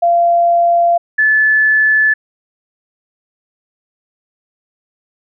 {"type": "tone pair in turn", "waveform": "sine", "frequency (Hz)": [688, 1733.7], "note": ["F5", "A6"], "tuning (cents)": [-26, -26], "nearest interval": "octave + major third", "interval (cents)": 1600, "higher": "second", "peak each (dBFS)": -8, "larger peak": "neither", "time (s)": [[0.02, 0.98], [1.18, 2.14]], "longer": "neither", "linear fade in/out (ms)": 10, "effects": []}